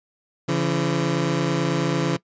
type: tone pair together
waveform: 20% pulse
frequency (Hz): 140.98 / 170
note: C#3 / F3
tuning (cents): +30 / -46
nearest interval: minor third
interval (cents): 324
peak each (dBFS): -18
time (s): 0.48-2.17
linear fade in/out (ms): 10
effects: noise-tail reverb RT60 0.1 s tail -20 dB re dry + resampled to 16000 Hz